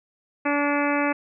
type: harmonic tone with a mistuned harmonic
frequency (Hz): 288.3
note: D4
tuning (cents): -32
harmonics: 1 / 2 / 3 / 4 / 5 / 6 / 7 / 8 / 9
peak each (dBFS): -24 / -27 / -29 / -30 / -31 / -32 / -32 / -33 / -34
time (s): 0.45-1.13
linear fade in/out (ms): 10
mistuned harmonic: 7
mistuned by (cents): +29
effects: none